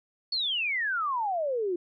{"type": "exponential sweep", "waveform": "sine", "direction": "down", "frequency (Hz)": [4500, 340], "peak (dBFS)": -26, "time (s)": [0.32, 1.76], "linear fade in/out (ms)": 5, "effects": []}